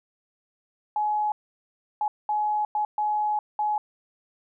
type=tone bursts at uneven times; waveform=sine; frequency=844 Hz; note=G#5; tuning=28 cents sharp; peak=-22 dBFS; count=6; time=0.96-1.32 / 2.01-2.08 / 2.29-2.65 / 2.75-2.85 / 2.98-3.39 / 3.59-3.78 s; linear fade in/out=2 ms; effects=none